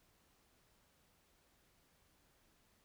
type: silence
effects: pink hiss -73 dBFS RMS until 2.84 s